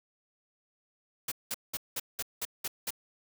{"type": "noise bursts", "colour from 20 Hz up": "white", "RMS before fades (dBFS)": -34, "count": 8, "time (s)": [1.28, 2.906], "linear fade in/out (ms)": 5, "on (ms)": 37, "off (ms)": 190, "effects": []}